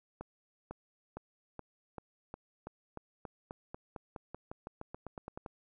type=accelerating click train; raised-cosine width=1 ms; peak=-28 dBFS; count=23; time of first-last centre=0.21-5.462 s; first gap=500 ms; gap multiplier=0.92; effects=none